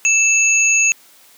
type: tone pair together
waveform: sine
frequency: 2637 / 6645 Hz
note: E7 / G#8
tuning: 0 / 0 cents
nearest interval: octave + major third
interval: 1600 cents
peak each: -13 / -15 dBFS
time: 0.05-0.92 s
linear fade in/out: 0 ms
effects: white hiss -48 dBFS RMS until 1.37 s + high-pass 200 Hz 12 dB/octave